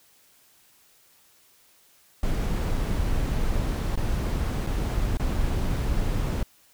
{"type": "noise with dropouts", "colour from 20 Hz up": "brown", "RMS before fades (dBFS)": -25, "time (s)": [2.23, 6.43], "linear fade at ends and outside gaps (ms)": 2, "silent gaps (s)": [[3.957, 3.974], [4.666, 4.67], [5.172, 5.196]], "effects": ["white hiss -59 dBFS RMS until 6.73 s"]}